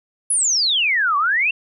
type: exponential two-way sweep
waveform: sine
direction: down then up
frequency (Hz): 10740 to 1108.7 to 2766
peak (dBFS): -15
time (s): 0.3-1.51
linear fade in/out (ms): 5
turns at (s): 1.17
effects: none